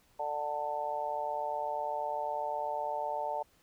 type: harmonic tone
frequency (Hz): 148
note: D3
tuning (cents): +14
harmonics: 3 / 4 / 5 / 6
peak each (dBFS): -45 / -37 / -38 / -35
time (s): 0.19-3.43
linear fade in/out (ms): 10
effects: pink hiss -67 dBFS RMS until 3.62 s